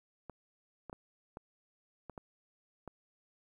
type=clicks; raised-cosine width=1 ms; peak=-30 dBFS; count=7; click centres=0.297 / 0.897 / 0.929 / 1.371 / 2.097 / 2.178 / 2.877 s; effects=11-bit